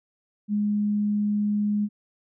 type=tone; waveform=sine; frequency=207.7 Hz; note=G#3; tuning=in tune; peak=-21 dBFS; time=0.48-1.89 s; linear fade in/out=50 ms; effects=none